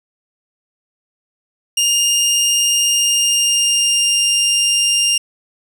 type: tone with pitch glide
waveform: 20% pulse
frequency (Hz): 2821 to 2800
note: F7 to F7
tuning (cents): +17 to +4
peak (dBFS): -7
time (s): 1.77-5.18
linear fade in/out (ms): 5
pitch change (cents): -13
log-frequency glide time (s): 2.88-4.18
effects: none